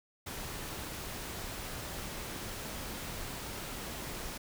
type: noise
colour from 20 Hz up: pink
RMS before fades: -41 dBFS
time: 0.26-4.38 s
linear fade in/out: 10 ms
effects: none